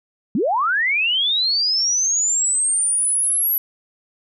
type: linear sweep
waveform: sine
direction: up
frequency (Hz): 174.61 to 11790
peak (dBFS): -16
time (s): 0.35-3.58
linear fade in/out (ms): 2
effects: none